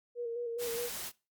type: tone with vibrato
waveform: sine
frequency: 472.2 Hz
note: A#4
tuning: 22 cents sharp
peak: -34 dBFS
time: 0.15-0.9 s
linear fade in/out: 50 ms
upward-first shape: square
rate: 4.8 Hz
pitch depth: 30 cents each way
type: noise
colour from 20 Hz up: white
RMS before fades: -40 dBFS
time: 0.58-1.12 s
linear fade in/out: 50 ms
effects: noise-tail reverb RT60 0.3 s tail -22 dB re dry + Opus 48 kbps